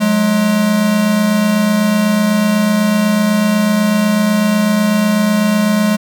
square tone pair together, 183.26 / 211.3 Hz, F#3 / G#3, -16 / +30 cents, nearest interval major second, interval 246 cents, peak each -19 / -12 dBFS, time 0-5.97 s, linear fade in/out 20 ms, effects none

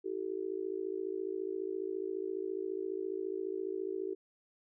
sine tone with amplitude modulation, 383.1 Hz, G4, 40 cents flat, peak -30 dBFS, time 0.04-4.15 s, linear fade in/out 20 ms, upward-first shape sine, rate 54.6 Hz, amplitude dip 100%, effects none

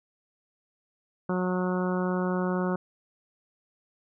harmonic tone, 182.4 Hz, F#3, 24 cents flat, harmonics 1 / 2 / 3 / 4 / 5 / 6 / 7 / 8, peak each -27 / -31 / -34 / -40 / -38 / -39 / -39 / -40 dBFS, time 1.29-2.76 s, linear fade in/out 5 ms, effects none

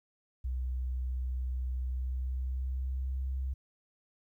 sine tone with pitch glide, 63.2 to 65.69 Hz, B1 to C2, +41 to +7 cents, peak -31 dBFS, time 0.44-3.54 s, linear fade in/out 10 ms, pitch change +66 cents, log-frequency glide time 1.81-3.29 s, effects 12-bit

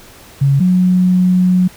sine tone pair in turn, 138.59 / 182.39 Hz, C#3 / F#3, 0 / -25 cents, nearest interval perfect fourth, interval 475 cents, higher second, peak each -8 dBFS, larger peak neither, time 0.41-0.6 / 0.6-1.68 s, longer second, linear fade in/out 10 ms, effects pink hiss -40 dBFS RMS until 1.76 s

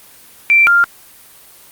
sine tone pair in turn, 2349 / 1396.7 Hz, D7 / F6, 0 / 0 cents, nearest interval major sixth, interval 900 cents, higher first, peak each -6 / -7 dBFS, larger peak first, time 0.5-0.67 / 0.67-0.84 s, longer neither, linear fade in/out 0 ms, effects white hiss -42 dBFS RMS until 1.71 s + Opus 24 kbps

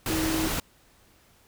sine tone in noise, 319.2 Hz, D#4, 44 cents sharp, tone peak -26 dBFS, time 0.1-0.48 s, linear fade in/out 2 ms, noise pink, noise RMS -29 dBFS, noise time 0.06-0.6 s, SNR 0 dB, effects pink hiss -60 dBFS RMS until 1.47 s

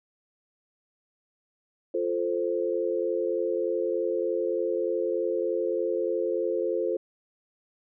sine chord, F major, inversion none, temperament equal, 349.2 / 440 / 523.3 Hz, F4 / A4 / C5, 0 / 0 / 0 cents, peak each -29 dBFS, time 1.94-6.97 s, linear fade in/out 5 ms, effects none

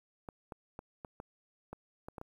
clicks, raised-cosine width 1 ms, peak -29 dBFS, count 9, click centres 0.288 / 0.522 / 0.791 / 1.048 / 1.201 / 1.73 / 2.085 / 2.182 / 2.214 s, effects 10-bit

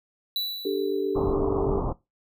square tone with exponential decay, 3951 Hz, B7, in tune, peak -24 dBFS, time 0.36-1.33 s, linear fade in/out 1 ms, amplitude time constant 210 ms
sine chord, D suspended fourth, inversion none, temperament equal, 293.7 / 392 / 440 Hz, D4 / G4 / A4, 0 / 0 / 0 cents, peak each -30 / -26 / -29 dBFS, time 0.65-1.8 s, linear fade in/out 5 ms
pink low-pass noise, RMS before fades -28 dBFS, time 1.15-1.93 s, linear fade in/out 10 ms, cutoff 1200 Hz, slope 96 dB/octave
effects noise-tail reverb RT60 0.2 s tail -19 dB re dry

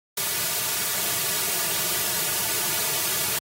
white noise with comb filter, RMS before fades -25 dBFS, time 0.17-3.39 s, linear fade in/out 5 ms, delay 3.8 ms, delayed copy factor -0.85, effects high-pass 100 Hz 12 dB/octave + AAC 48 kbps

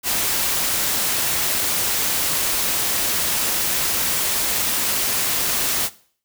white noise, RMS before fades -21 dBFS, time 0.03-5.9 s, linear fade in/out 50 ms, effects noise-tail reverb RT60 0.5 s tail -19 dB re dry

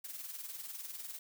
blue noise with tremolo, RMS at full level -42 dBFS, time 0.04-1.19 s, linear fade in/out 5 ms, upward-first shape triangle, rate 20 Hz, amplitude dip 70%, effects none

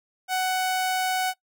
sawtooth tone, 745 Hz, F#5, 12 cents sharp, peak -19 dBFS, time 0.28-1.34 s, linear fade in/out 50 ms, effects noise-tail reverb RT60 0.1 s tail -20 dB re dry

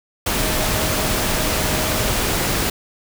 sine tone in noise, 625 Hz, D#5, 8 cents sharp, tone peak -30 dBFS, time 0.38-2.1 s, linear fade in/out 5 ms, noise pink, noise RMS -20 dBFS, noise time 0.26-2.7 s, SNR -13 dB, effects none

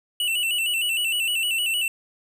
square tone with vibrato, 2809 Hz, F7, 9 cents sharp, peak -22 dBFS, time 0.2-1.88 s, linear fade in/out 2 ms, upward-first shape square, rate 6.5 Hz, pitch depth 75 cents each way, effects none

